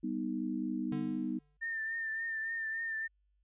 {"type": "chord", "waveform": "sine", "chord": "G augmented", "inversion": "none", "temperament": "equal", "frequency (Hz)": [196, 246.9, 311.1], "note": ["G3", "B3", "D#4"], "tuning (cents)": [0, 0, 0], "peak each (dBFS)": [-39, -36, -37], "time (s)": [0.03, 1.39], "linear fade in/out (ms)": 10}
{"type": "tone with exponential decay", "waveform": "square", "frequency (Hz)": 147.2, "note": "D3", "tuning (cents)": 4, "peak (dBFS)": -38, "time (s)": [0.92, 1.57], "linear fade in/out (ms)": 2, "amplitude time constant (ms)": 140}
{"type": "tone with vibrato", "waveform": "sine", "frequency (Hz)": 1800, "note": "A6", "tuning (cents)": 39, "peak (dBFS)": -34, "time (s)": [1.61, 3.08], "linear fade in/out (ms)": 20, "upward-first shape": "triangle", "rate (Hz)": 3.5, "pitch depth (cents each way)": 40}
{"effects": ["added 50 Hz sine -70 dBFS peak until 3.43 s", "resampled to 8000 Hz"]}